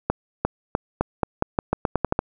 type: accelerating click train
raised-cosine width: 1 ms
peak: -5 dBFS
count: 13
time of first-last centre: 0.1-2.191 s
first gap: 350 ms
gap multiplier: 0.86
effects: none